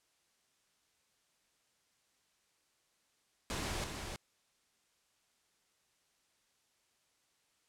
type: noise with echo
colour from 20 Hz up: pink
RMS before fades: -38 dBFS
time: 3.5-3.84 s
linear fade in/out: 0 ms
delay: 320 ms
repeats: 1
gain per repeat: -5 dB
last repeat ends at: 4.16 s
effects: white hiss -75 dBFS RMS until 7.68 s + low-pass 9000 Hz 12 dB/octave